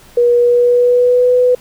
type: tone with pitch glide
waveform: sine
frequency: 480.9 to 497.6 Hz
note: B4 to B4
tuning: -46 to +13 cents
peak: -7 dBFS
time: 0.17-1.55 s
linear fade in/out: 5 ms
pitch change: +59 cents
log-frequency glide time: 0.36-1.33 s
effects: pink hiss -43 dBFS RMS until 1.6 s